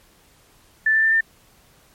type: tone with pitch steps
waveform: sine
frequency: 1760 / 1772.2 / 1784.6 / 1797 Hz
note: A6 / A6 / A6 / A6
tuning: 0 / +12 / +24 / +36 cents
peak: -14 dBFS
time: 0.86-1.208 s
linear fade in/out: 5 ms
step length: 87 ms
effects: pink hiss -55 dBFS RMS until 1.94 s + MP3 64 kbps

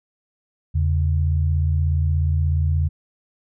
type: tone pair together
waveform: sine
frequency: 82.41 / 139.16 Hz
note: E2 / C#3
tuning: 0 / +7 cents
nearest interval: major sixth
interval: 907 cents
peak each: -17 / -24 dBFS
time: 0.74-2.89 s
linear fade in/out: 20 ms
effects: none

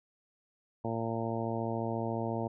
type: harmonic tone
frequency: 114.2 Hz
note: A#2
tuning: 35 cents flat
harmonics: 1 / 2 / 3 / 4 / 5 / 6 / 7 / 8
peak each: -37 / -37 / -39 / -40 / -40 / -40 / -44 / -42 dBFS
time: 0.84-2.48 s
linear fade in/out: 10 ms
effects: none

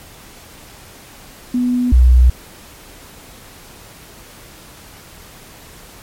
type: tone pair in turn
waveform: sine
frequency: 246.9 / 62.08 Hz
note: B3 / B1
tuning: 0 / +10 cents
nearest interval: 2 octaves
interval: 2390 cents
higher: first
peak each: -13 / -5 dBFS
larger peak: second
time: 1.54-1.92 / 1.92-2.3 s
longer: neither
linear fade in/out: 5 ms
effects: pink hiss -40 dBFS RMS until 6.02 s + MP3 64 kbps

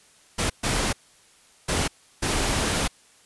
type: noise bursts at uneven times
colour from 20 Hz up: pink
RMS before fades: -24 dBFS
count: 4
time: 0.38-0.5 / 0.63-0.93 / 1.68-1.88 / 2.22-2.88 s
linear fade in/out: 10 ms
effects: white hiss -56 dBFS RMS until 3.25 s + resampled to 24000 Hz

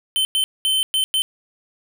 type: tone bursts at uneven times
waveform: square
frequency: 3078 Hz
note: G7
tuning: 32 cents flat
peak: -17 dBFS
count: 5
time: 0.16-0.25 / 0.35-0.44 / 0.65-0.83 / 0.94-1.04 / 1.14-1.22 s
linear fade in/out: 0 ms
effects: none

